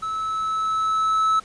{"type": "tone with level ramp", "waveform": "triangle", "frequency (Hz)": 1302, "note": "E6", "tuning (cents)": -22, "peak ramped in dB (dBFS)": [-23, -14], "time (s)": [0.02, 1.4], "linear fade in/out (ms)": 10, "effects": ["pink hiss -48 dBFS RMS until 1.44 s", "resampled to 22050 Hz"]}